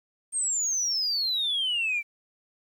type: exponential sweep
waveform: sine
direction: down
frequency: 8690 to 2300 Hz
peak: -23 dBFS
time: 0.32-2.03 s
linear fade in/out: 50 ms
effects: tanh soft clip ceiling -21 dBFS + 10-bit